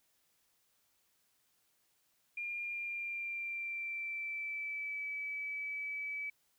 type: tone with pitch glide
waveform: sine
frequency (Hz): 2405 to 2295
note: D7 to D7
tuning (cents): +41 to -40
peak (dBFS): -37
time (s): 2.37-6.3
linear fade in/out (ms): 5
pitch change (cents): -81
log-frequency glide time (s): 2.68-5.06
effects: white hiss -75 dBFS RMS until 6.58 s